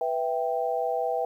sine chord, E minor, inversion second, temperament equal, 493.9 / 659.3 / 784 Hz, B4 / E5 / G5, 0 / 0 / 0 cents, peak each -29 dBFS, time 0.01-1.25 s, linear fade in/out 2 ms, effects 10-bit

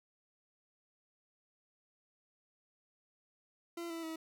40% pulse tone with pitch steps, 340 / 330.9 / 322 Hz, F4 / E4 / E4, -46 / +7 / -41 cents, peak -39 dBFS, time 3.77-4.16 s, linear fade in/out 5 ms, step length 130 ms, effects none

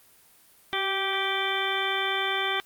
harmonic tone with a mistuned harmonic, 390 Hz, G4, 9 cents flat, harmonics 1 / 2 / 3 / 4 / 5 / 6 / 8 / 9, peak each -33 / -33 / -33 / -33 / -33 / -33 / -33 / -33 dBFS, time 0.73-2.6 s, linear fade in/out 0 ms, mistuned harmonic 1, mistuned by -23 cents, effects white hiss -57 dBFS RMS until 2.65 s + Opus 32 kbps

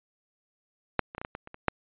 clicks, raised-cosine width 0.5 ms, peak -7 / -25 / -19 / -21 / -19 / -21 / -28 / -27 / -7 dBFS, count 9, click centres 0.993 / 1.149 / 1.181 / 1.215 / 1.249 / 1.351 / 1.474 / 1.544 / 1.683 s, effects resampled to 8000 Hz

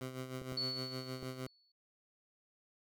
15% pulse tone with tremolo, 129.4 Hz, C3, 19 cents flat, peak -33 dBFS, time 0.01-1.47 s, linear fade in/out 2 ms, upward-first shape sine, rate 6.5 Hz, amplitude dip 60%
clicks, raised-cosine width 2 ms, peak -33 dBFS, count 3, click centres 0.418 / 0.522 / 1.229 s
sine tone with exponential decay, 4433 Hz, C#8, 1 cent flat, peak -33 dBFS, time 0.57-1.72 s, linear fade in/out 5 ms, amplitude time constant 250 ms
effects none

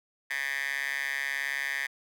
10% pulse tone with high-pass filter, 138.59 Hz, C#3, in tune, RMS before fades -32 dBFS, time 0.3-1.87 s, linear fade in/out 10 ms, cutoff 1800 Hz, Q 6.6, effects none

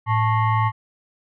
sine tone with frequency modulation, 110 Hz, A2, in tune, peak -16 dBFS, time 0.06-0.72 s, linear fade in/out 50 ms, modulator 990 Hz, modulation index 1.1, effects none

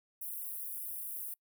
white high-pass noise, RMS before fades -41 dBFS, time 0.21-1.34 s, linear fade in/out 5 ms, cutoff 10000 Hz, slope 48 dB/octave, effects noise-tail reverb RT60 0.1 s tail -25 dB re dry

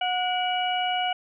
harmonic tone with a mistuned harmonic, 730 Hz, F#5, 24 cents flat, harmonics 1 / 2 / 3 / 4, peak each -25 / -34 / -33 / -29 dBFS, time 0.01-1.13 s, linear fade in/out 5 ms, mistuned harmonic 3, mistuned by +84 cents, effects none

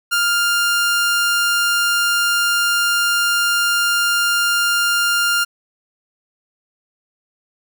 sawtooth tone, 1400 Hz, F6, 4 cents sharp, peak -11 dBFS, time 0.11-5.45 s, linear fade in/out 20 ms, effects none

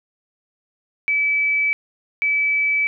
sine tone pair in turn, 2300 / 2300 Hz, D7 / D7, -37 / -37 cents, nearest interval unison, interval 0 cents, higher neither, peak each -16 dBFS, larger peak neither, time 1.08-1.73 / 2.22-2.87 s, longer neither, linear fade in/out 0 ms, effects none

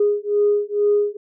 sine beating tone pair, 411.7 / 413.9 Hz, G#4 / G#4, -15 / -6 cents, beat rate 2.2 Hz, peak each -18 dBFS, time 0-1.17 s, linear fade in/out 5 ms, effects tanh soft clip ceiling -8 dBFS

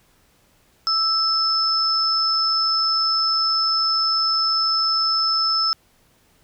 sine tone pair together, 1318.5 / 5247 Hz, E6 / E8, 0 / -9 cents, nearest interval 2 octaves, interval 2391 cents, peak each -23 / -18 dBFS, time 0.87-5.73 s, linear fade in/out 0 ms, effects pink hiss -59 dBFS RMS until 6.43 s

